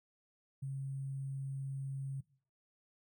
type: tone with sample-and-hold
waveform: sine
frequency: 135.9 Hz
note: C#3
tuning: 34 cents flat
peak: -37 dBFS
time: 0.62-2.21 s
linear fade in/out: 10 ms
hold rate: 8820 Hz
effects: noise-tail reverb RT60 0.5 s tail -21 dB re dry